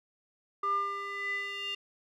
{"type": "tone with band-pass filter sweep", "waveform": "square", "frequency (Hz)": 399.7, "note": "G4", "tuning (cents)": 34, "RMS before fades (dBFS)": -34, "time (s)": [0.63, 1.75], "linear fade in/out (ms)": 5, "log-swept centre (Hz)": [1100, 2900], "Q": 6.7, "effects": []}